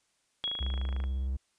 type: tone with exponential decay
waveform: sine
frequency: 3322 Hz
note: G#7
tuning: in tune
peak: -28 dBFS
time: 0.44-1.27 s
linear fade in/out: 0 ms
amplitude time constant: 180 ms
type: click train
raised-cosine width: 0.5 ms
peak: -28 dBFS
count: 17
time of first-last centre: 0.44-1.039 s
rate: 26.7 Hz
type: tone with vibrato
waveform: triangle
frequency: 66 Hz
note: C2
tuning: 16 cents sharp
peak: -27 dBFS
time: 0.6-1.37 s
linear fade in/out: 10 ms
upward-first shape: sine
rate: 18 Hz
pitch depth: 53 cents each way
effects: white hiss -73 dBFS RMS until 1.58 s + resampled to 22050 Hz